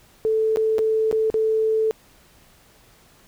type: tone with dropouts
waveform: sine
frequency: 439.6 Hz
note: A4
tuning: 2 cents flat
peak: -17 dBFS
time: 0.25-1.91 s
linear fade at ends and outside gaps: 0 ms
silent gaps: 0.56-0.571 / 0.783-0.79 / 1.113-1.127 / 1.301-1.342 s
effects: pink hiss -54 dBFS RMS until 3.27 s